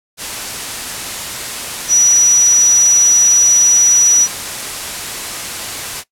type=tone in noise; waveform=sine; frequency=5860 Hz; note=F#8; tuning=18 cents flat; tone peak=-7 dBFS; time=1.88-4.28 s; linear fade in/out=50 ms; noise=white; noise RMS=-23 dBFS; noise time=0.17-6.04 s; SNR=+13 dB; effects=noise-tail reverb RT60 0.1 s tail -19 dB re dry + low-pass 11000 Hz 12 dB/octave